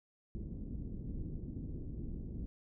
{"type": "low-pass noise", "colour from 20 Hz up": "pink", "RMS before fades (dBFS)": -42, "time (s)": [0.35, 2.46], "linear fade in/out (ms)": 0, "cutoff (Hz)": 310, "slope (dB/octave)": 24, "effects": []}